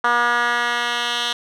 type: tone with band-pass filter sweep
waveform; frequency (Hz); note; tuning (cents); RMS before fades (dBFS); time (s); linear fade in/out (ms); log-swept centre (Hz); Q
10% pulse; 239.7; A#3; +48; -20; 0.04-1.33; 5; 1300 to 3300; 2
effects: none